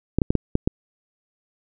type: clicks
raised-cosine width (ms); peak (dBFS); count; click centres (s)
3; -5; 6; 0.186 / 0.218 / 0.305 / 0.353 / 0.554 / 0.675
effects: none